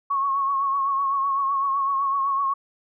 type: tone with vibrato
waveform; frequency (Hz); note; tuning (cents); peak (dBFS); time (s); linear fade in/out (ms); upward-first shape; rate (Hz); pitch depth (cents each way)
sine; 1100; C#6; -14; -20; 0.1-2.54; 10; triangle; 7.9; 49
effects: none